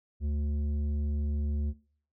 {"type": "tone with tanh clipping", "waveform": "triangle", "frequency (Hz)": 73.42, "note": "D2", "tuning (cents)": 0, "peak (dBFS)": -29, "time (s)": [0.2, 1.74], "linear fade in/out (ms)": 50, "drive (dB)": 13, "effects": ["noise-tail reverb RT60 0.5 s tail -21 dB re dry"]}